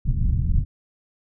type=low-pass noise; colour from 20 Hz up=pink; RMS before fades=-20 dBFS; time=0.05-0.65 s; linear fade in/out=20 ms; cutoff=150 Hz; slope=24 dB/octave; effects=none